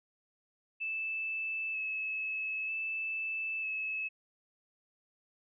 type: tone with vibrato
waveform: sine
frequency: 2612 Hz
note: E7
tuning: 17 cents flat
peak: -33 dBFS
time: 0.8-4.09 s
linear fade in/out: 20 ms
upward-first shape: square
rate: 0.53 Hz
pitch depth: 14 cents each way
effects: none